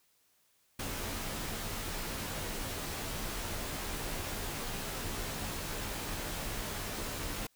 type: noise with comb filter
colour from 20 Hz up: pink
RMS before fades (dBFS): -38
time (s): 0.79-7.47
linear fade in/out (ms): 5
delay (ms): 16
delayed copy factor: -0.55
effects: white hiss -71 dBFS RMS until 7.55 s